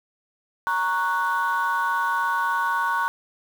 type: chord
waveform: sine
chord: F# major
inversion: first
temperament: equal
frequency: 932.3 / 1108.7 / 1480 Hz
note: A#5 / C#6 / F#6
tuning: 0 / 0 / 0 cents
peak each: -24 dBFS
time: 0.67-3.08 s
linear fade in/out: 0 ms
effects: tanh soft clip ceiling -15 dBFS + 7-bit